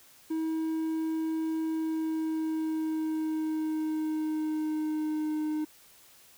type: tone with pitch glide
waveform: triangle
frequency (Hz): 320 to 307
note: D#4 to D#4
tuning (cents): +49 to -23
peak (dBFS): -26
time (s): 0.3-5.65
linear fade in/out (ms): 10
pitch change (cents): -72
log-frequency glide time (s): 1.67-5.4
effects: white hiss -57 dBFS RMS until 6.37 s